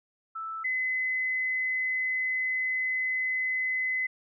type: tone pair in turn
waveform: sine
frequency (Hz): 1318.5 / 2030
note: E6 / B6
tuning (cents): 0 / +47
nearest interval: perfect fifth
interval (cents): 747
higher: second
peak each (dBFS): -33 / -26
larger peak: second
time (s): 0.35-0.64 / 0.64-4.07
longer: second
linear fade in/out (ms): 10
effects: none